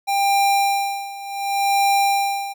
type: tone with tremolo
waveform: square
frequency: 795 Hz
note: G5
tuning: 24 cents sharp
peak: -15 dBFS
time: 0.07-2.54 s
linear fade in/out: 20 ms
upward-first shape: sine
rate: 0.68 Hz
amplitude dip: 85%
effects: none